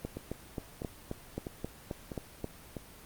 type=two click trains; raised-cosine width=2 ms; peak=-24 / -21 dBFS; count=5 / 10; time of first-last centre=0.17-2.767 / 0.05-2.444 s; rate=1.54 / 3.76 Hz; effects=pink hiss -52 dBFS RMS until 3.05 s + Opus 24 kbps